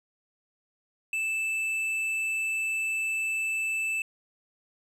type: tone with tanh clipping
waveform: sine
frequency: 2637 Hz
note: E7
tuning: in tune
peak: -28 dBFS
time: 1.13-4.02 s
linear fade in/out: 2 ms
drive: 8 dB
effects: resampled to 32000 Hz